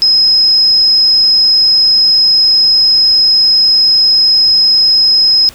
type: tone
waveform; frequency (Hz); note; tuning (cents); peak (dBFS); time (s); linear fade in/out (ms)
sine; 5110; D#8; +45; -5; 0.02-5.49; 0
effects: pink hiss -36 dBFS RMS until 5.54 s